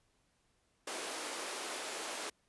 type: high-pass noise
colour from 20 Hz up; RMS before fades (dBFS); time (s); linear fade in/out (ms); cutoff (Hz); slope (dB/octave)
pink; -41; 0.87-2.3; 5; 330; 24
effects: pink hiss -75 dBFS RMS until 2.48 s + resampled to 24000 Hz